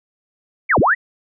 sine linear two-way sweep, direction down then up, 2349 to 60.6 to 2021 Hz, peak -11 dBFS, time 0.69-0.95 s, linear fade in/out 20 ms, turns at 0.79 s, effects none

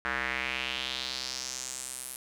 square tone with band-pass filter sweep, 64.5 Hz, C2, 24 cents flat, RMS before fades -35 dBFS, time 0.05-2.16 s, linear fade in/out 0 ms, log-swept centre 1600 to 11000 Hz, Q 3, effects none

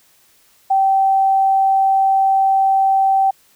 sine tone, 775 Hz, G5, 20 cents flat, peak -11 dBFS, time 0.7-3.31 s, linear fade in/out 10 ms, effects white hiss -54 dBFS RMS until 3.55 s

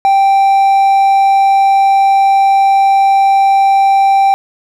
triangle tone, 784 Hz, G5, in tune, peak -4 dBFS, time 0.05-4.34 s, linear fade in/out 0 ms, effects none

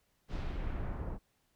brown noise with low-pass filter sweep, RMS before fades -37 dBFS, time 0.28-1.19 s, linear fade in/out 50 ms, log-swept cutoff 5000 to 900 Hz, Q 1.1, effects pink hiss -75 dBFS RMS until 1.55 s

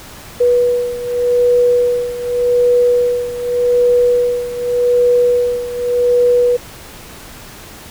sine beating tone pair, 487.5 / 488.35 Hz, B4 / B4, -23 / -20 cents, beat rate 0.85 Hz, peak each -12 / -16 dBFS, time 0.4-6.57 s, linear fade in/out 10 ms, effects pink hiss -35 dBFS RMS until 7.9 s

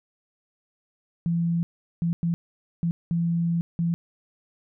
sine tone bursts at uneven times, 169.1 Hz, E3, 44 cents sharp, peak -21 dBFS, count 6, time 1.26-1.63 / 2.02-2.13 / 2.23-2.34 / 2.83-2.91 / 3.11-3.61 / 3.79-3.94 s, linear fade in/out 0 ms, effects none

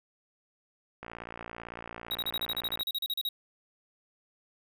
click train, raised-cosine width 0.5 ms, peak -25 dBFS, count 104, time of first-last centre 1.03-2.809 s, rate 57.9 Hz
square tone bursts, 3812 Hz, A#7, 38 cents sharp, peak -30 dBFS, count 16, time 2.11-3.289 s, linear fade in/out 2 ms, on 39 ms, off 37 ms
effects none

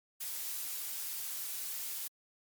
blue noise, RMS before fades -39 dBFS, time 0.2-2.08 s, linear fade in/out 10 ms, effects MP3 96 kbps

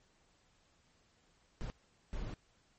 brown noise bursts at uneven times, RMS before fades -40 dBFS, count 2, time 1.61-1.7 / 2.13-2.34 s, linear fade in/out 0 ms, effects pink hiss -71 dBFS RMS until 2.78 s + MP3 32 kbps

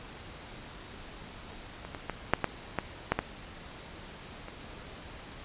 clicks, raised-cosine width 0.5 ms, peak -26 / -23 / -17 / -6 / -11 / -13 / -9 / -12 / -27 dBFS, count 9, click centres 1.85 / 1.948 / 2.097 / 2.336 / 2.443 / 2.787 / 3.12 / 3.19 / 4.484 s, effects pink hiss -46 dBFS RMS until 5.44 s + resampled to 8000 Hz

